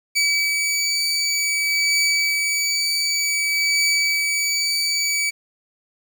20% pulse beating tone pair, 2289 / 2289.54 Hz, D7 / D7, -45 / -45 cents, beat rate 0.54 Hz, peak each -14 / -22 dBFS, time 0.15-5.31 s, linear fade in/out 20 ms, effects 8-bit

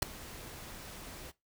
pink noise with ADSR envelope, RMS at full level -23 dBFS, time 0.02-1.32 s, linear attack 8 ms, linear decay 3 ms, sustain -24 dB, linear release 26 ms, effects noise-tail reverb RT60 0.2 s tail -19 dB re dry

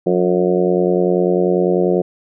harmonic tone with a mistuned harmonic, 90.1 Hz, F#2, 45 cents flat, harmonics 2 / 3 / 4 / 5 / 6 / 7 / 8, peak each -19 / -28 / -16 / -19 / -21 / -25 / -28 dBFS, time 0.06-2.02 s, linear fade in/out 10 ms, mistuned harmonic 3, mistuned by +78 cents, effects none

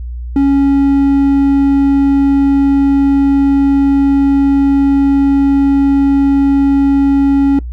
triangle tone, 277.2 Hz, C#4, in tune, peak -5 dBFS, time 0.36-7.59 s, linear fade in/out 2 ms, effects noise-tail reverb RT60 0.2 s tail -25 dB re dry + added 60 Hz sine -20 dBFS peak until 7.72 s

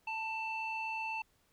square tone with low-pass filter, 888 Hz, A5, 16 cents sharp, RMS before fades -38 dBFS, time 0.07-1.22 s, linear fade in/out 5 ms, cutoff 2700 Hz, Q 3.4, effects pink hiss -72 dBFS RMS until 1.52 s

